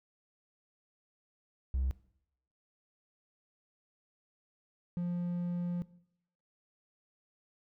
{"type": "tone pair in turn", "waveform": "triangle", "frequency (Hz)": [65.41, 175.23], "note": ["C2", "F3"], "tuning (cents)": [0, 6], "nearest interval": "octave + perfect fourth", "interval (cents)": 1706, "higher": "second", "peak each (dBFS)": [-26, -29], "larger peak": "first", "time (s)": [[1.74, 1.91], [4.97, 5.82]], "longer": "second", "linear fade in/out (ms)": 0, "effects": ["noise-tail reverb RT60 0.7 s tail -20 dB re dry", "tanh soft clip ceiling -24 dBFS"]}